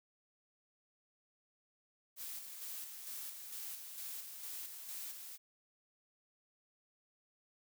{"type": "noise with tremolo", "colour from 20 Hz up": "blue", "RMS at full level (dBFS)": -45, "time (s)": [2.16, 5.38], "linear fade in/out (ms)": 50, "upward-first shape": "square", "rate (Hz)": 2.2, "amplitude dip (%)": 40, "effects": []}